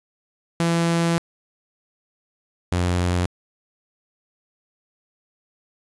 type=tone pair in turn; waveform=sawtooth; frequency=168.2 / 88.93 Hz; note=E3 / F2; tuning=+35 / +32 cents; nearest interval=major seventh; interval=1103 cents; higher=first; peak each=-14 / -15 dBFS; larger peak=first; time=0.6-1.18 / 2.72-3.26 s; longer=first; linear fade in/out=0 ms; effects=resampled to 24000 Hz + 8-bit